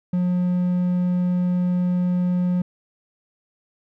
triangle tone, 179.2 Hz, F3, 45 cents sharp, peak -16 dBFS, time 0.13-2.62 s, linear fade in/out 5 ms, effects none

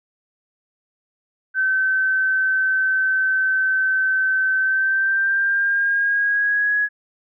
sine tone with pitch glide, 1536 to 1675 Hz, G6 to G#6, -36 to +14 cents, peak -16 dBFS, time 1.54-6.89 s, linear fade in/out 50 ms, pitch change +150 cents, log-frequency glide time 4.58-6.78 s, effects none

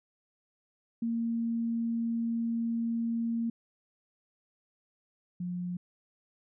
sine tone pair in turn, 230.9 / 177.88 Hz, A#3 / F3, -16 / +32 cents, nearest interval perfect fourth, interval 452 cents, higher first, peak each -28 / -32 dBFS, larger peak first, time 1.02-3.5 / 5.4-5.77 s, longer first, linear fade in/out 5 ms, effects none

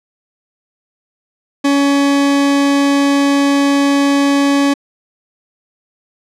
40% pulse tone, 280.9 Hz, C#4, 23 cents sharp, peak -9 dBFS, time 1.64-4.74 s, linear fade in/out 10 ms, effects low-pass 8000 Hz 12 dB/octave

